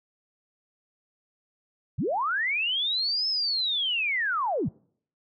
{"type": "linear two-way sweep", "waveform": "sine", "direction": "up then down", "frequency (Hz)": [83, 5274, 91.4], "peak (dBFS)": -24, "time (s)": [1.98, 4.69], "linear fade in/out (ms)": 10, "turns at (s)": 3.28, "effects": ["noise-tail reverb RT60 0.6 s tail -26 dB re dry"]}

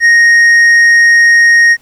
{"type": "tone with tanh clipping", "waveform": "triangle", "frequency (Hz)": 1866, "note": "A#6", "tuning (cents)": 1, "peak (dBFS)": -4, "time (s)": [0, 1.77], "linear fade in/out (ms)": 50, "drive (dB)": 9, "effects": ["pink hiss -49 dBFS RMS until 1.81 s"]}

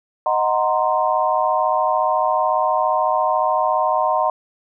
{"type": "chord", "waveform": "sine", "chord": "C half-diminished seventh", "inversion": "first", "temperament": "equal", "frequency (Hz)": [622.3, 740, 932.3, 1046.5], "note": ["Eb5", "Gb5", "Bb5", "C6"], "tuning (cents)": [0, 0, 0, 0], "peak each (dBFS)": -21, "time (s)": [0.26, 4.3], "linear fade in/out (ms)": 2, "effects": []}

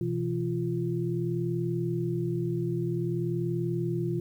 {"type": "tone cluster", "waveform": "sine", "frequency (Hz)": [125.4, 165.9, 347.4], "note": ["B2", "E3", "F4"], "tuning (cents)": [27, 11, -9], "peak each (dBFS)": -31, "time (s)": [0.01, 4.2], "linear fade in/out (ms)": 2, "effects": ["10-bit"]}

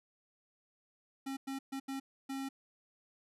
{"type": "tone bursts at uneven times", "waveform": "square", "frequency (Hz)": 270, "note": "C#4", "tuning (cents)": -45, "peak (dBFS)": -38, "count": 5, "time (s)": [[1.26, 1.37], [1.47, 1.59], [1.72, 1.8], [1.88, 2], [2.29, 2.49]], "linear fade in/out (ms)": 10, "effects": ["resampled to 32000 Hz"]}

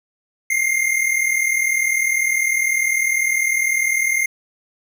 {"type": "tone pair together", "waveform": "square", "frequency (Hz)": [2093, 2133], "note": ["C7", "C7"], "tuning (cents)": [0, 33], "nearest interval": "unison", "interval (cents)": 33, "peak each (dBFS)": -20, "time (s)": [0.5, 4.26], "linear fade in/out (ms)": 5, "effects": []}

